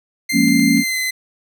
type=tone with pitch glide; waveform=sawtooth; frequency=2092 to 2042 Hz; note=C7 to C7; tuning=-1 to -43 cents; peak=-15 dBFS; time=0.29-1.11 s; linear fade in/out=10 ms; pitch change=-42 cents; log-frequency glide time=0.8-0.98 s
type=chord; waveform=sine; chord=Bb minor seventh; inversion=second; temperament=equal; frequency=174.61 / 207.7 / 233.1 / 277.2 Hz; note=F3 / Ab3 / Bb3 / Db4; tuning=0 / 0 / 0 / 0 cents; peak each=-20 / -20 / -16 / -15 dBFS; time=0.32-0.84 s; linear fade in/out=50 ms
type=clicks; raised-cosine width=0.2 ms; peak=-22 dBFS; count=3; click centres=0.484 / 0.597 / 0.775 s
effects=none